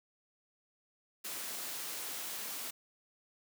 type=high-pass noise; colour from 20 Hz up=white; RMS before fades=-41 dBFS; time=1.24-2.71 s; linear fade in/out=10 ms; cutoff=200 Hz; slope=12 dB/octave; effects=none